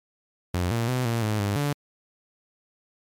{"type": "tone with pitch steps", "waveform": "sawtooth", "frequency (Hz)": [89.1, 116.1, 126.7, 116, 107.2, 101.2, 144.6], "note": ["F2", "A#2", "B2", "A#2", "A2", "G#2", "D3"], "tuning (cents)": [35, -7, 45, -8, -45, -44, -27], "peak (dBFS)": -19, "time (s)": [0.54, 1.73], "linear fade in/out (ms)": 5, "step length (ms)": 170, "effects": ["MP3 96 kbps"]}